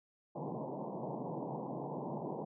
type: band-pass noise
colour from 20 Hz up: pink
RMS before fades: -41 dBFS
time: 0.35-2.45 s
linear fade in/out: 10 ms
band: 130 to 1000 Hz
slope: 96 dB/octave
effects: none